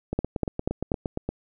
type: two click trains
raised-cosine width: 2 ms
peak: -10 / -14 dBFS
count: 4 / 11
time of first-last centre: 0.19-0.918 / 0.13-1.29 s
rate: 4.12 / 8.62 Hz
effects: none